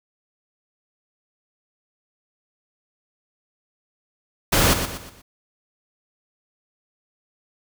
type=noise with echo; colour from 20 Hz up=pink; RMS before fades=-17 dBFS; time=4.52-4.74 s; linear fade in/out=10 ms; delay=120 ms; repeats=4; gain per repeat=-8 dB; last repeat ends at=5.22 s; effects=none